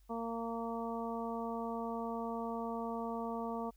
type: harmonic tone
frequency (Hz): 230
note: A#3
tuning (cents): -23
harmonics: 1 / 2 / 3 / 4 / 5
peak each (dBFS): -40 / -42 / -43 / -44 / -46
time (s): 0.09-3.71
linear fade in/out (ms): 20
effects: added 48 Hz sine -61 dBFS peak until 3.76 s + white hiss -75 dBFS RMS until 3.76 s